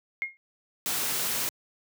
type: tone with exponential decay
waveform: sine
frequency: 2141 Hz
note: C7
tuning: 39 cents sharp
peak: -23 dBFS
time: 0.22-0.37 s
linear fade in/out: 0 ms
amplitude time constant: 32 ms
type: noise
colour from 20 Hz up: white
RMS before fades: -29 dBFS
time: 0.86-1.49 s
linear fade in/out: 0 ms
effects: high-pass 100 Hz 12 dB/octave